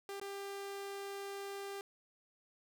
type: tone with dropouts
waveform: sawtooth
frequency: 397.1 Hz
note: G4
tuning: 22 cents sharp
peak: -38 dBFS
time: 0.09-1.81 s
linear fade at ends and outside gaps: 1 ms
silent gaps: 0.198-0.214 s
effects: none